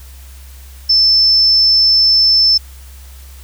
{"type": "tone", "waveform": "sine", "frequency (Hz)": 5290, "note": "E8", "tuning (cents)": 5, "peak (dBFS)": -7, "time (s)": [0.89, 2.58], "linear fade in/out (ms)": 10, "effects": ["added 66 Hz sine -33 dBFS peak until 3.43 s", "white hiss -43 dBFS RMS until 3.43 s"]}